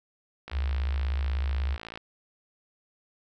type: click train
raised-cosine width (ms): 0.3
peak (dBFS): -23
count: 85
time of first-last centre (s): 0.48-1.975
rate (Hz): 56.2
type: tone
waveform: sine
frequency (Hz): 69.3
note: C#2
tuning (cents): 0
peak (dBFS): -25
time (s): 0.51-1.78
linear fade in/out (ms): 50
effects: none